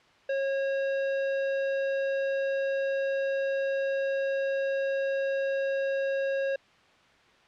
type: tone with hard clipping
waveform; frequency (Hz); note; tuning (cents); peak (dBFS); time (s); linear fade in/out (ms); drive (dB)
sine; 545; C#5; -29; -28; 0.29-6.56; 5; 14
effects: white hiss -59 dBFS RMS until 7.47 s + low-pass 3000 Hz 12 dB/octave